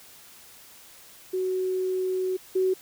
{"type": "tone pair in turn", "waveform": "sine", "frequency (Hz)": [372.2, 374.8], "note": ["F#4", "F#4"], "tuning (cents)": [10, 22], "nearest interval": "unison", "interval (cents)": 12, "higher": "second", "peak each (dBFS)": [-24, -20], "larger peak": "second", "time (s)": [[1.33, 2.37], [2.55, 2.74]], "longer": "first", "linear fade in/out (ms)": 10, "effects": ["white hiss -50 dBFS RMS until 2.81 s"]}